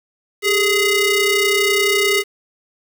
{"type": "ring-modulated tone", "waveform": "sawtooth", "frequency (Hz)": 830.6, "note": "G#5", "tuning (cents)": 0, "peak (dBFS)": -7, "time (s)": [0.42, 2.24], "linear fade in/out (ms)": 50, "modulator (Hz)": 1230, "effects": ["7-bit"]}